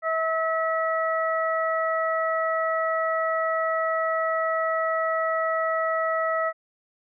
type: harmonic tone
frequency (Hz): 647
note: E5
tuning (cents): -32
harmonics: 1 / 2 / 3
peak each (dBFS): -25 / -26 / -30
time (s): 0.02-6.53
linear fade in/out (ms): 50
effects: none